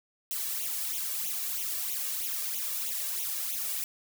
blue noise with flanger, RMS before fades -33 dBFS, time 0.31-3.84 s, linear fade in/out 0 ms, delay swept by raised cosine 0.3 to 1.8 ms, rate 3.1 Hz, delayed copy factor +0.9, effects none

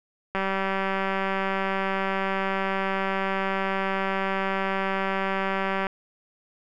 click train, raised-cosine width 0.5 ms, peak -12 dBFS, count 1066, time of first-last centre 0.35-5.868 s, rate 193 Hz, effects none

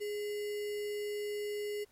sine tone with sample-and-hold, 415.3 Hz, G#4, in tune, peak -34 dBFS, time 0-1.85 s, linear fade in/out 20 ms, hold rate 2450 Hz, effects pink hiss -68 dBFS RMS until 1.91 s + MP3 64 kbps

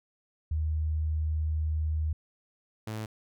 sine / sawtooth tone pair in turn, 77.8 / 108.93 Hz, D#2 / A2, 0 / -17 cents, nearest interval tritone, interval 583 cents, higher second, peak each -26 / -30 dBFS, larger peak first, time 0.51-2.13 / 2.87-3.06 s, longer first, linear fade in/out 5 ms, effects none

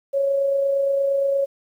sine tone with amplitude modulation, 553 Hz, C#5, 4 cents flat, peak -16 dBFS, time 0.13-1.46 s, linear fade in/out 20 ms, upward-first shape sine, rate 28.6 Hz, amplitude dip 30%, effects 9-bit

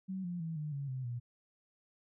sine tone with pitch steps, 189.3 / 175.61 / 162.9 / 151.12 / 140.19 / 130.04 / 120.64 Hz, F#3 / F3 / E3 / D3 / C#3 / C3 / B2, +40 / +10 / -20 / +50 / +20 / -10 / -40 cents, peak -36 dBFS, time 0.08-1.2 s, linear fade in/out 20 ms, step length 160 ms, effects none

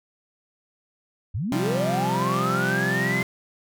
sine linear sweep, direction up, 75.9 to 2093 Hz, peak -24 dBFS, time 1.34-3.23 s, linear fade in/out 10 ms
sawtooth chord, C suspended fourth, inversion none, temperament equal, 130.81 / 174.61 / 196 Hz, C3 / F3 / G3, 0 / 0 / 0 cents, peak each -24 dBFS, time 1.52-3.23 s, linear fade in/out 2 ms
effects none

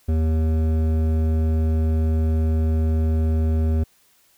sine tone with hard clipping, 79.4 Hz, D#2, 36 cents sharp, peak -19 dBFS, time 0.08-3.84 s, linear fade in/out 10 ms, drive 12 dB, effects white hiss -59 dBFS RMS until 4.37 s

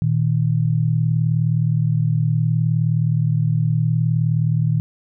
sine tone pair together, 117.39 / 156.7 Hz, A#2 / D#3, +13 / +13 cents, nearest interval perfect fourth, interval 500 cents, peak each -18 dBFS, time 0.02-4.8 s, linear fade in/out 0 ms, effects none

